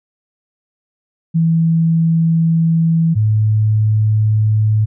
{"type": "tone pair in turn", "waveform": "sine", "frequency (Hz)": [164.2, 107.74], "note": ["E3", "A2"], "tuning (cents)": [-6, -36], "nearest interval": "perfect fifth", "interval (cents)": 730, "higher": "first", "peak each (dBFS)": -10, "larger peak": "neither", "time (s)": [[1.34, 3.15], [3.15, 4.86]], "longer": "first", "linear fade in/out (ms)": 20, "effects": []}